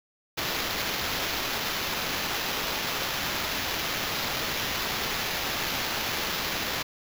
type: noise with sample-and-hold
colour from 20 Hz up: blue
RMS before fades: -30 dBFS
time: 0.37-6.83 s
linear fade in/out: 10 ms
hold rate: 8820 Hz
effects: none